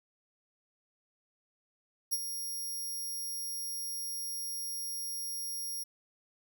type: tone with ADSR envelope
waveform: 5% pulse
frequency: 5600 Hz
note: F8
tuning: 4 cents sharp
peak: -21 dBFS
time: 2.11-5.84 s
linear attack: 22 ms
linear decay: 38 ms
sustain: -9 dB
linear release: 14 ms
effects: none